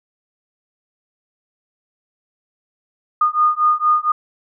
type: beating tone pair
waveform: sine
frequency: 1223 / 1227.3 Hz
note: D#6 / D#6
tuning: -30 / -24 cents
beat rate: 4.3 Hz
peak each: -16 dBFS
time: 3.21-4.12 s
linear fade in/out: 5 ms
effects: none